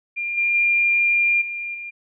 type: tone with level steps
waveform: sine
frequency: 2398 Hz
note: D7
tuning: 36 cents sharp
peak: -23 / -17 / -15 / -26 / -30 dBFS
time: 0.16-1.91 s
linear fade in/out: 20 ms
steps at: 0.37 / 0.54 / 1.41 / 1.74 s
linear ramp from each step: 10 ms
effects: none